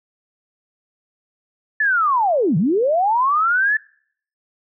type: linear two-way sweep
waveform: sine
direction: down then up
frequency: 1765 to 141.7 to 1765 Hz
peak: -14 dBFS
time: 1.8-3.77 s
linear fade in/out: 5 ms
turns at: 2.57 s
effects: noise-tail reverb RT60 0.6 s tail -24 dB re dry